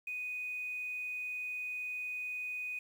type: tone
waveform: triangle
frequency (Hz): 2489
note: D#7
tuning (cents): 0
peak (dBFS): -33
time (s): 0.07-2.79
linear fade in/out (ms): 5
effects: tanh soft clip ceiling -34 dBFS + 10-bit